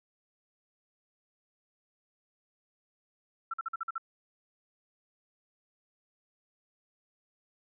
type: tone bursts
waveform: sine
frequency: 1344 Hz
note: E6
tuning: 33 cents sharp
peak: -31 dBFS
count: 7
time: 3.51-3.981 s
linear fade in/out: 5 ms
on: 27 ms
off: 47 ms
effects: none